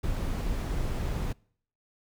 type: noise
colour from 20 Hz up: brown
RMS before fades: -30 dBFS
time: 0.03-1.33 s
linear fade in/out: 10 ms
effects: noise-tail reverb RT60 0.6 s tail -26 dB re dry